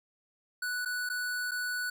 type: tone with dropouts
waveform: square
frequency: 1480 Hz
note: F#6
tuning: in tune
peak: -32 dBFS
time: 0.62-1.9 s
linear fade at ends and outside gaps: 5 ms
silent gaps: 0.85-0.857 / 1.091-1.098 / 1.511-1.516 s
effects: none